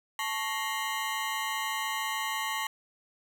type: ring-modulated tone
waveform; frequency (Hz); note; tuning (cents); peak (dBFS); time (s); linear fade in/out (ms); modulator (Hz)
20% pulse; 993; B5; +9; -22; 0.19-2.67; 2; 113
effects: none